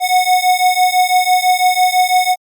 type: beating tone pair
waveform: square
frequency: 730 / 736 Hz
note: F#5 / F#5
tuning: -24 / -9 cents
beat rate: 6 Hz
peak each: -14 dBFS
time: 0-2.36 s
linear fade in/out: 50 ms
effects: Opus 48 kbps